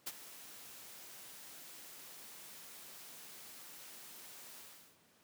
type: noise with ADSR envelope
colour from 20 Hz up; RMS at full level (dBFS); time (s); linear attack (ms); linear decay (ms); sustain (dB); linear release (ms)
white; -39; 0.06-4.98; 14; 38; -14; 390
effects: pink hiss -68 dBFS RMS until 5.23 s + high-pass 150 Hz 12 dB/octave